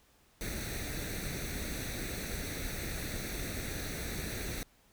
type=noise with comb filter; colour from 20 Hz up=pink; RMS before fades=-38 dBFS; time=0.41-4.63 s; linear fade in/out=0 ms; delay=0.49 ms; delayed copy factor=+0.7; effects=pink hiss -66 dBFS RMS until 4.92 s